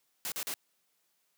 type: noise bursts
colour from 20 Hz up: white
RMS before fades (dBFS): -36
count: 3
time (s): 0.25-0.539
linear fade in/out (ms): 0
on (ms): 69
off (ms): 41
effects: white hiss -75 dBFS RMS until 1.37 s + high-pass 150 Hz 12 dB/octave